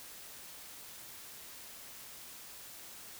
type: silence
effects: white hiss -50 dBFS RMS until 3.19 s